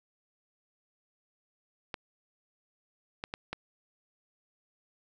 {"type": "clicks", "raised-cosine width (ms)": 0.3, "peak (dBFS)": -19, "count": 4, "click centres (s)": [1.942, 3.239, 3.339, 3.53], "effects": []}